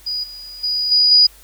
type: tone with level steps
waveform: sine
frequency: 4914 Hz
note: D#8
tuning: 22 cents flat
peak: -20 / -32 / -17 / -10 / -7 dBFS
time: 0.06-1.27 s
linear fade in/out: 10 ms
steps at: 0.23 / 0.63 / 0.91 / 1.11 s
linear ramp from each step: 10 ms
effects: added 50 Hz sine -47 dBFS peak until 1.43 s + white hiss -47 dBFS RMS until 1.43 s